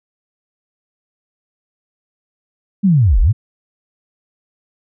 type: linear two-way sweep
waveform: sine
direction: down then up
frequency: 208.3 to 32.7 to 125.1 Hz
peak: -8 dBFS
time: 2.83-3.33 s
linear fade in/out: 20 ms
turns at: 3.2 s
effects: none